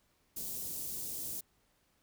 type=band-stop noise; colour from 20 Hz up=white; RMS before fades=-40 dBFS; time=0.36-1.41 s; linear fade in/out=10 ms; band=370 to 6800 Hz; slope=12 dB/octave; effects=pink hiss -73 dBFS RMS until 2.02 s

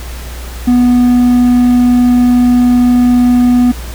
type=tone; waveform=triangle; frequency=245.6 Hz; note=B3; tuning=9 cents flat; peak=-3 dBFS; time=0.67-3.72 s; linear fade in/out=10 ms; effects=added 60 Hz sine -22 dBFS peak until 3.94 s + pink hiss -30 dBFS RMS until 3.94 s

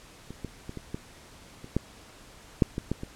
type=clicks; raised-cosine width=3 ms; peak=-26 / -21 / -24 / -24 / -19 / -29 / -11 / -6 / -17 / -14 / -22 dBFS; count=11; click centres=0.306 / 0.447 / 0.694 / 0.773 / 0.945 / 1.644 / 1.766 / 2.622 / 2.781 / 2.916 / 3.034 s; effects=pink hiss -51 dBFS RMS until 3.15 s + low-pass 10000 Hz 12 dB/octave

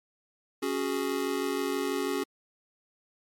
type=chord; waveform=square; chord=C# suspended fourth; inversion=none; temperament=just; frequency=277.2 / 369.6 / 415.8 Hz; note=C#4 / F#4 / G#4; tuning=0 / -2 / +2 cents; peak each=-33 dBFS; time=0.62-2.24 s; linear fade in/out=10 ms; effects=MP3 64 kbps

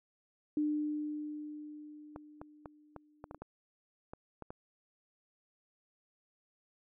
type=tone with exponential decay; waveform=sine; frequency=300 Hz; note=D4; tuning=37 cents sharp; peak=-28 dBFS; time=0.57-3.38 s; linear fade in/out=2 ms; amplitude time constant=610 ms
type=clicks; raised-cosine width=1 ms; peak=-30 dBFS; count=11; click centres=2.161 / 2.415 / 2.658 / 2.963 / 3.241 / 3.311 / 3.346 / 3.42 / 4.135 / 4.423 / 4.505 s
effects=none

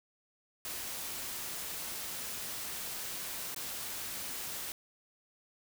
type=noise with dropouts; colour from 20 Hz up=white; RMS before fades=-40 dBFS; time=0.65-4.72 s; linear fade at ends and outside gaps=1 ms; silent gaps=3.546-3.562 s; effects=none

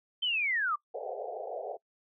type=linear sweep; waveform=sine; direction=down; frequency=3136 to 1134 Hz; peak=-27 dBFS; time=0.22-0.76 s; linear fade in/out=10 ms
type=band-pass noise; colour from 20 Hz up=white; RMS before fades=-38 dBFS; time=0.94-1.77 s; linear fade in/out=10 ms; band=410 to 770 Hz; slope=96 dB/octave
effects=noise-tail reverb RT60 0.1 s tail -23 dB re dry

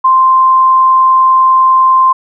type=tone; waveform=sine; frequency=1045 Hz; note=C6; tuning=2 cents flat; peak=-4 dBFS; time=0.04-2.13 s; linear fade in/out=10 ms; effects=none

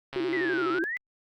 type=click train; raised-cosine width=0.3 ms; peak=-21 dBFS; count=90; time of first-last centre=0.13-0.784 s; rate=136 Hz
type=tone with vibrato; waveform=sine; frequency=349.2 Hz; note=F4; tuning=in tune; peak=-26 dBFS; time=0.16-0.84 s; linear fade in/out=0 ms; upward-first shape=square; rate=12 Hz; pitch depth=110 cents each way
type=exponential two-way sweep; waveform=sine; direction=down then up; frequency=2043 to 1270 to 2043 Hz; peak=-29 dBFS; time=0.33-0.97 s; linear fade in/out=0 ms; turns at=0.69 s
effects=Opus 48 kbps

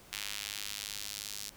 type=tone with high-pass filter sweep; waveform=square; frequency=51.4 Hz; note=G#1; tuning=17 cents flat; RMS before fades=-41 dBFS; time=0.12-1.5 s; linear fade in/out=10 ms; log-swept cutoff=2700 to 4800 Hz; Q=1.1; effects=pink hiss -56 dBFS RMS until 1.56 s

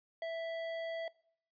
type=tone with hard clipping; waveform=triangle; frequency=659.3 Hz; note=E5; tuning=in tune; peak=-38 dBFS; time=0.22-1.08 s; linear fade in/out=2 ms; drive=15 dB; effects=noise-tail reverb RT60 0.6 s tail -23 dB re dry + resampled to 11025 Hz

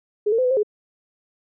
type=tone with pitch steps; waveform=sine; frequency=417.7 / 454 / 511 / 501 / 528 / 420.1 Hz; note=G#4 / A#4 / C5 / B4 / C5 / G#4; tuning=+10 / -46 / -41 / +25 / +16 / +20 cents; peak=-16 dBFS; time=0.26-0.632 s; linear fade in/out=10 ms; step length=62 ms; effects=none

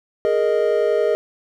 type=chord; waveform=triangle; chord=Ab suspended second; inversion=none; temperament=equal with one note detuned; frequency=415.3 / 466.2 / 619.7 Hz; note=Ab4 / Bb4 / Eb5; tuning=0 / 0 / -7 cents; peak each=-18 dBFS; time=0.25-1.15 s; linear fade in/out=0 ms; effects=none

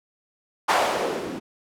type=noise with low-pass filter sweep; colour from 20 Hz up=violet; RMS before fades=-24 dBFS; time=0.68-1.4 s; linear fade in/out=20 ms; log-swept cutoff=910 to 250 Hz; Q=2.1; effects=none

